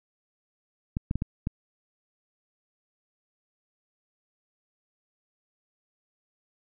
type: clicks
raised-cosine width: 5 ms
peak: -15 dBFS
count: 5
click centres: 0.969 / 1.111 / 1.156 / 1.221 / 1.471 s
effects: none